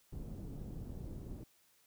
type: low-pass noise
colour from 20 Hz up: pink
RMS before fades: -45 dBFS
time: 0.12-1.44 s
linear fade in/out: 10 ms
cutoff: 280 Hz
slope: 12 dB/octave
effects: white hiss -70 dBFS RMS until 1.86 s